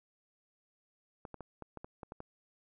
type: clicks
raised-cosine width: 1 ms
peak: -30 dBFS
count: 9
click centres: 1.252 / 1.343 / 1.407 / 1.623 / 1.773 / 1.845 / 2.032 / 2.121 / 2.204 s
effects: none